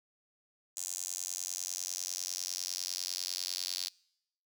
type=tone with high-pass filter sweep; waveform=square; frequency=45 Hz; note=F#1; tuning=47 cents flat; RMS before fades=-38 dBFS; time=0.76-3.89 s; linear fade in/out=10 ms; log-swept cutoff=7000 to 4600 Hz; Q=3.8; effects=noise-tail reverb RT60 0.8 s tail -26 dB re dry